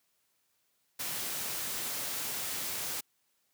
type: noise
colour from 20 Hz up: white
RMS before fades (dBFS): -36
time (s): 0.99-3.01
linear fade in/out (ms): 10
effects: white hiss -75 dBFS RMS until 3.53 s + high-pass 80 Hz 12 dB/octave